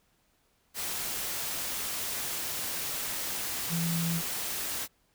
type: tone in noise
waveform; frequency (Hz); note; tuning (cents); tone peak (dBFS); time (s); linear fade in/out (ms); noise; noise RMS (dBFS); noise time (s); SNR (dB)
sine; 167.9; E3; +32; -28; 3.69-4.22; 50; white; -34; 0.74-4.88; +3
effects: pink hiss -70 dBFS RMS until 5.14 s